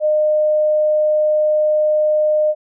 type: tone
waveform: sine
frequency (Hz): 610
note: D#5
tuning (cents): -34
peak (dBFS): -12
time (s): 0-2.55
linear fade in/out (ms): 50
effects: none